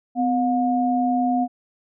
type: tone pair together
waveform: sine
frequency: 253.5 / 716.5 Hz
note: B3 / F5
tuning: +45 / +44 cents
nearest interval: octave + tritone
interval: 1799 cents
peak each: -20 / -21 dBFS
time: 0.15-1.48 s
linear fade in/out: 50 ms
effects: none